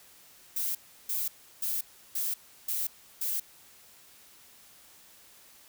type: noise bursts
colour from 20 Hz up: violet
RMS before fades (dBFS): -31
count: 6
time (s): 0.56-3.4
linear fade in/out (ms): 5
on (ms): 190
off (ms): 340
effects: white hiss -56 dBFS RMS until 5.68 s